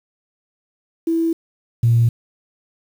sine tone pair in turn, 329.6 / 116.9 Hz, E4 / A#2, 0 / +5 cents, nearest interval octave + tritone, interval 1795 cents, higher first, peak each -15 / -10 dBFS, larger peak second, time 1.07-1.33 / 1.83-2.09 s, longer neither, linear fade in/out 5 ms, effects tanh soft clip ceiling -6 dBFS + 7-bit

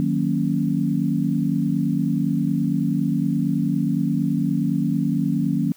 sine chord, D# minor seventh, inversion none, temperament equal, 155.56 / 185 / 233.1 / 277.2 Hz, D#3 / F#3 / A#3 / C#4, 0 / 0 / 0 / 0 cents, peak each -24 dBFS, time 0-5.72 s, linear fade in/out 0 ms, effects white hiss -53 dBFS RMS until 5.76 s

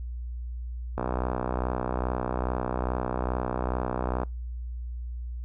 click train, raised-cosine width 1 ms, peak -14 dBFS, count 204, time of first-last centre 0.98-4.233 s, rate 62.4 Hz, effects noise-tail reverb RT60 0.2 s tail -26 dB re dry + added 60 Hz sine -32 dBFS peak until 5.44 s

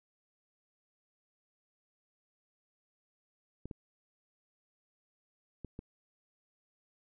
clicks, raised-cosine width 3 ms, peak -29 dBFS, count 4, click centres 3.656 / 3.712 / 5.647 / 5.791 s, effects none

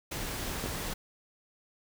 pink noise, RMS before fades -36 dBFS, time 0.11-0.94 s, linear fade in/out 10 ms
clicks, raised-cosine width 2 ms, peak -22 dBFS, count 2, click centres 0.64 / 0.66 s
effects none

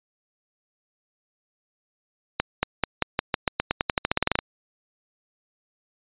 accelerating click train, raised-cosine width 0.3 ms, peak -4 dBFS, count 20, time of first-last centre 2.4-4.389 s, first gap 230 ms, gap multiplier 0.9, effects resampled to 8000 Hz

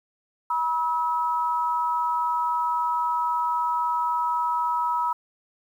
sine tone pair together, 967 / 1290.8 Hz, B5 / E6, -37 / -37 cents, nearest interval perfect fourth, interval 500 cents, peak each -23 / -27 dBFS, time 0.5-5.13 s, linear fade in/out 5 ms, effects 9-bit

